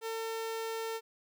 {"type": "tone", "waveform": "sawtooth", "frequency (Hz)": 450, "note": "A4", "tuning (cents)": 39, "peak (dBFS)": -31, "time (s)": [0.01, 1.01], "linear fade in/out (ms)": 50, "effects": []}